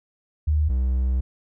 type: tone pair in turn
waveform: sine / triangle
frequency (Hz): 75.9 / 63.95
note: D#2 / C2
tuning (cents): -42 / -39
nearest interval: minor third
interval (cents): 297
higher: first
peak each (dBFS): -17 / -17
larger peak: neither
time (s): 0.47-0.69 / 0.69-1.21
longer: second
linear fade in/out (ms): 10
effects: none